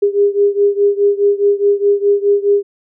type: beating tone pair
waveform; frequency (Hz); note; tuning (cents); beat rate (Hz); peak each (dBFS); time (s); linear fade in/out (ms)
sine; 403.5 / 408.3; G#4 / G#4; -50 / -29; 4.8; -12 / -14; 0.02-2.63; 10
effects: none